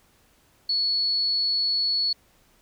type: tone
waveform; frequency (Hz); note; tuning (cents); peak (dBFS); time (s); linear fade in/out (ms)
sine; 4400; C#8; -14; -21; 0.69-2.13; 5
effects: pink hiss -61 dBFS RMS until 2.61 s